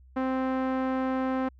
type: tone with low-pass filter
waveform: sawtooth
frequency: 261.1 Hz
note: C4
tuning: 3 cents flat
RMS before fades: -28 dBFS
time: 0.16-1.49 s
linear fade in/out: 10 ms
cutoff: 1400 Hz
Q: 1
effects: added 64 Hz sine -51 dBFS peak until 1.59 s